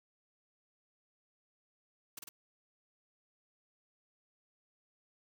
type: noise with echo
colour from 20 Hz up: white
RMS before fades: -45 dBFS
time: 2.17-2.19 s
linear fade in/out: 5 ms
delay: 50 ms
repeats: 2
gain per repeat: -2 dB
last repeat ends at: 2.29 s
effects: none